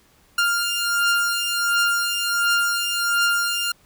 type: beating tone pair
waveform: sawtooth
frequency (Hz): 1399 / 1400.4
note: F6 / F6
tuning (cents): +3 / +4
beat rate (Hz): 1.4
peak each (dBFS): -20 / -17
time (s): 0.38-3.72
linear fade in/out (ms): 5
effects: pink hiss -57 dBFS RMS until 3.85 s